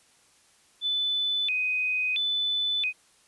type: tone with vibrato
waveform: sine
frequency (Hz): 2960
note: F#7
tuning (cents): 0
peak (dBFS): -24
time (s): 0.81-2.93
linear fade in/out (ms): 50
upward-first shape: square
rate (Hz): 0.74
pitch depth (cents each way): 290
effects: white hiss -61 dBFS RMS until 3.27 s + resampled to 24000 Hz